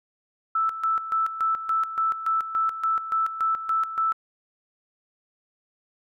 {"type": "tone with tremolo", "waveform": "sine", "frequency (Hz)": 1318.5, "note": "E6", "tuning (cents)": 0, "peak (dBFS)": -20, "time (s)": [0.55, 4.13], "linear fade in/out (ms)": 5, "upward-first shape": "square", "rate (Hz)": 3.5, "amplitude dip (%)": 70, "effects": []}